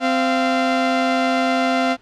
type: tone pair together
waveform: sawtooth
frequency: 259.7 / 690 Hz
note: C4 / F5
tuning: -13 / -21 cents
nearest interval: octave + perfect fourth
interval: 1692 cents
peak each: -15 dBFS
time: 0-1.97 s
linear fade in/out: 50 ms
effects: pink hiss -54 dBFS RMS until 2.01 s + low-pass 4000 Hz 12 dB/octave